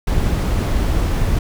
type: noise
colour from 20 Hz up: brown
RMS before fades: -17 dBFS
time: 0.07-1.39 s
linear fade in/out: 5 ms
effects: none